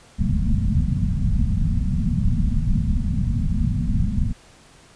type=low-pass noise; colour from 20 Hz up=pink; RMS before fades=-20 dBFS; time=0.18-4.33 s; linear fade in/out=20 ms; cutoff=240 Hz; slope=96 dB/octave; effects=pink hiss -50 dBFS RMS until 4.95 s + resampled to 22050 Hz